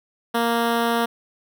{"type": "tone with notch filter", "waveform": "10% pulse", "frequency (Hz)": 233.1, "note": "A#3", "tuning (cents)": 0, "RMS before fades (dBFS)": -21, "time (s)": [0.34, 1.06], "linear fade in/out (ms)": 10, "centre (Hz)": 6900, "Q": 1, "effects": []}